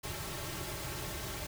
pink noise with comb filter, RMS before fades -40 dBFS, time 0.03-1.47 s, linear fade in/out 10 ms, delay 4.1 ms, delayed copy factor -0.8, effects none

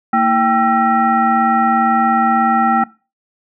sine tone with frequency modulation, 784 Hz, G5, in tune, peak -10 dBFS, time 0.13-2.84 s, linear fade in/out 5 ms, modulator 555 Hz, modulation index 1.2, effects noise-tail reverb RT60 0.3 s tail -20 dB re dry

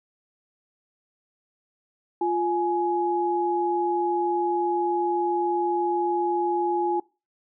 sine tone pair together, 349.2 / 838.3 Hz, F4 / G#5, 0 / +16 cents, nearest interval octave + minor third, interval 1516 cents, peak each -24 dBFS, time 2.21-7 s, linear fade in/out 5 ms, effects noise-tail reverb RT60 0.3 s tail -23 dB re dry

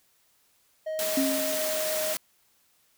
triangle tone with pitch glide, 628 to 622.2 Hz, D#5 to D#5, +16 to 0 cents, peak -27 dBFS, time 0.86-2.14 s, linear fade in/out 10 ms, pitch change -16 cents, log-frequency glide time 1.25-1.31 s
white high-pass noise, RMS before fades -31 dBFS, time 0.99-2.17 s, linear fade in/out 0 ms, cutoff 170 Hz, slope 48 dB/octave
sine tone with exponential decay, 270 Hz, C#4, 45 cents flat, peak -21 dBFS, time 1.17-1.91 s, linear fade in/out 5 ms, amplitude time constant 160 ms
effects white hiss -66 dBFS RMS until 2.97 s

